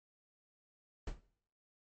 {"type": "noise with exponential decay", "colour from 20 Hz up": "brown", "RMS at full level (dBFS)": -31, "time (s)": [1.07, 1.21], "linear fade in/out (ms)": 5, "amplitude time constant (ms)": 30, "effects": ["noise-tail reverb RT60 0.6 s tail -19 dB re dry", "MP3 32 kbps"]}